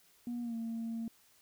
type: tone with pitch glide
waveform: sine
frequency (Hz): 240 to 228.1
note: B3 to A#3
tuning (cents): -49 to -37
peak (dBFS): -34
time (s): 0.27-1.08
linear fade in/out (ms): 2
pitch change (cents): -88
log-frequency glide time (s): 0.42-0.55
effects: tanh soft clip ceiling -33 dBFS + white hiss -66 dBFS RMS until 1.41 s